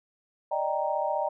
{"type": "chord", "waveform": "sine", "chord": "Eb major seventh", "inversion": "third", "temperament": "equal", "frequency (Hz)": [587.3, 622.3, 784, 932.3], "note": ["D5", "Eb5", "G5", "Bb5"], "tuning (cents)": [0, 0, 0, 0], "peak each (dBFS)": -31, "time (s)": [0.51, 1.29], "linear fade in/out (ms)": 10, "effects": []}